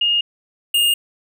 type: tone pair in turn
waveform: sine / square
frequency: 2845 / 2832 Hz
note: F7 / F7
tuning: +31 / +23 cents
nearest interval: unison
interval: 8 cents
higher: first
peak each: -14 dBFS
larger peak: neither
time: 0.01-0.21 / 0.74-0.94 s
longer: neither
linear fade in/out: 5 ms
effects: none